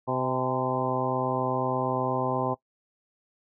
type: harmonic tone with a mistuned harmonic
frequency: 128.3 Hz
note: C3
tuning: 34 cents flat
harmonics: 1 / 2 / 3 / 4 / 5 / 6 / 7 / 8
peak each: -33 / -33 / -33 / -33 / -33 / -33 / -33 / -33 dBFS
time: 0.07-2.55 s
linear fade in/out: 20 ms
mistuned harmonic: 6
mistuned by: +66 cents
effects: noise-tail reverb RT60 0.1 s tail -19 dB re dry